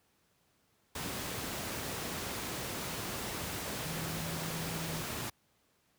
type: tone in noise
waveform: sine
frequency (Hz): 163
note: E3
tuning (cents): -19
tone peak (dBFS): -40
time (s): 3.84-5.01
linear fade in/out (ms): 5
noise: pink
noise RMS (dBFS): -38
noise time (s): 0.95-5.3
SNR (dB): -5
effects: pink hiss -72 dBFS RMS until 5.98 s + high-pass 80 Hz 12 dB/octave